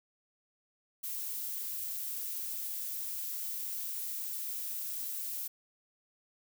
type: noise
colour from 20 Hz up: violet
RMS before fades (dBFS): -38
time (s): 1.03-5.48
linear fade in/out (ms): 10
effects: none